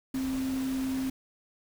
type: tone in noise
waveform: sine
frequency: 263.4 Hz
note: C4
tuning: 12 cents sharp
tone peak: -28 dBFS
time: 0.14-1.1 s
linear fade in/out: 5 ms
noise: pink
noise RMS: -42 dBFS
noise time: 0.14-1.1 s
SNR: +11 dB
effects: none